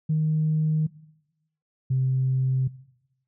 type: tone pair in turn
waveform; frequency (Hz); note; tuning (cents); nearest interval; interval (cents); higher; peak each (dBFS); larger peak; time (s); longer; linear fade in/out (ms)
sine; 155.56 / 130.81; D#3 / C3; 0 / 0; minor third; 300; first; -19; neither; 0.09-0.87 / 1.9-2.68; neither; 10
effects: noise-tail reverb RT60 0.9 s tail -20 dB re dry + tanh soft clip ceiling -15 dBFS